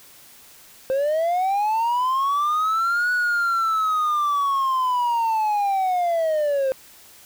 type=linear two-way sweep; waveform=triangle; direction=up then down; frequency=520 to 1476 to 520 Hz; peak=-16 dBFS; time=0.9-6.72 s; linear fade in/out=0 ms; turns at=3.12 s; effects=tanh soft clip ceiling -12 dBFS + white hiss -48 dBFS RMS until 7.25 s